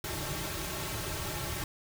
pink noise with comb filter, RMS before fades -36 dBFS, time 0.04-1.64 s, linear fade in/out 2 ms, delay 4.1 ms, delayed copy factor -1, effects none

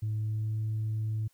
sine tone with pitch glide, 107.9 to 109.03 Hz, A2 to A2, -33 to -15 cents, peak -27 dBFS, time 0.02-1.28 s, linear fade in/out 10 ms, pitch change +18 cents, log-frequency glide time 0.2-0.59 s, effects tanh soft clip ceiling -26 dBFS + white hiss -69 dBFS RMS until 1.33 s

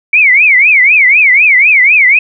sine tone with vibrato, 2263 Hz, C#7, 35 cents sharp, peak -3 dBFS, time 0.13-2.19 s, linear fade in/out 5 ms, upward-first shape triangle, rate 4 Hz, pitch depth 260 cents each way, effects none

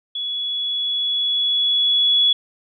sine tone with level ramp, 3386 Hz, G#7, 33 cents sharp, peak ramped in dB -23 to -12 dBFS, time 0.15-2.33 s, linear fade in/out 5 ms, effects none

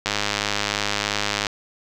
click train, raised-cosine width 0.2 ms, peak -4 dBFS, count 146, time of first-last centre 0.06-1.468 s, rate 103 Hz, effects none

